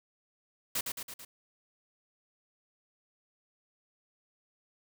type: noise with echo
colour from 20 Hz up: white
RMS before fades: -32 dBFS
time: 0.75-0.81 s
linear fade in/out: 5 ms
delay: 110 ms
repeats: 4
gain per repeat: -4 dB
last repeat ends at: 1.25 s
effects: none